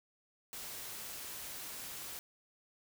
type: noise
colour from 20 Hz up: white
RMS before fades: -45 dBFS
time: 0.53-2.19 s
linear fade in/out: 0 ms
effects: none